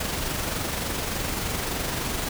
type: noise with amplitude modulation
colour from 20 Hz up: pink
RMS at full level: -27 dBFS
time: 0-2.29 s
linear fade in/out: 5 ms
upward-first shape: sine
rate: 23.4 Hz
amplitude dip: 35%
effects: none